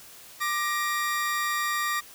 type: tone pair together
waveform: 40% pulse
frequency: 1186 / 1884.8 Hz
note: D6 / A#6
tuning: +17 / +19 cents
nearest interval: minor sixth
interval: 802 cents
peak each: -27 / -28 dBFS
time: 0.4-2.01 s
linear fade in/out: 20 ms
effects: white hiss -48 dBFS RMS until 2.14 s